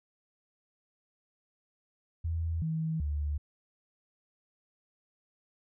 sine tone with pitch steps, 82.5 / 160 / 73.6 Hz, E2 / D#3 / D2, +2 / +49 / +4 cents, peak -29 dBFS, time 2.24-3.38 s, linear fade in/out 10 ms, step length 380 ms, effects none

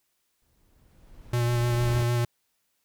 brown noise with exponential growth, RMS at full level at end -29 dBFS, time 0.42-2.03 s, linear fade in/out 0 ms, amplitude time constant 350 ms
square tone with vibrato, 120 Hz, B2, 49 cents flat, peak -23 dBFS, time 1.33-2.25 s, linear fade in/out 5 ms, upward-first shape sine, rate 6.6 Hz, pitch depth 19 cents each way
effects white hiss -74 dBFS RMS until 2.84 s

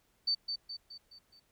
sine tone with echo, 4558 Hz, C#8, 47 cents sharp, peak -27 dBFS, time 0.27-0.35 s, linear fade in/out 10 ms, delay 210 ms, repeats 5, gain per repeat -6 dB, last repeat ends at 1.4 s, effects pink hiss -72 dBFS RMS until 1.51 s

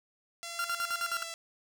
5% pulse tone with pitch glide, 681 to 667 Hz, F5 to E5, -44 to +20 cents, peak -27 dBFS, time 0.43-1.34 s, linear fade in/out 0 ms, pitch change -36 cents, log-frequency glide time 1.06-1.16 s
40% pulse tone with tremolo, 1382 Hz, F6, 19 cents flat, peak -29 dBFS, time 0.59-1.23 s, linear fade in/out 2 ms, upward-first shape square, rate 9.5 Hz, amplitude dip 80%
effects none

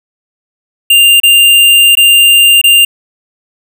square tone with dropouts, 2794 Hz, F7, in tune, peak -3 dBFS, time 0.9-2.85 s, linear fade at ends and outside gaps 5 ms, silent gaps 1.201-1.233 / 1.953-1.971 / 2.615-2.639 s, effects none

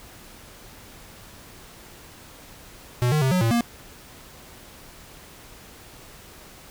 square tone with pitch steps, 122.8 / 152.6 / 132.2 / 182.7 / 114.4 / 235.8 Hz, B2 / D#3 / C3 / F#3 / A#2 / A#3, -9 / -33 / +18 / -22 / -32 / +20 cents, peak -19 dBFS, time 3.02-3.608 s, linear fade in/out 0 ms, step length 98 ms, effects pink hiss -46 dBFS RMS until 6.7 s

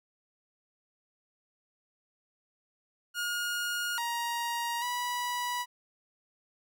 sawtooth tone with pitch steps, 1430 / 942 / 978 Hz, F6 / A#5 / B5, +41 / +18 / -17 cents, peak -27 dBFS, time 3.14-5.66 s, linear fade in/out 50 ms, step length 840 ms, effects none

